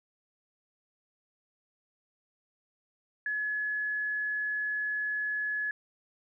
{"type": "tone", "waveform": "sine", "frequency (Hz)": 1700, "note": "G#6", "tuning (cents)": 40, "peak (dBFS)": -29, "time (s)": [3.26, 5.71], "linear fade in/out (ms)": 2, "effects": []}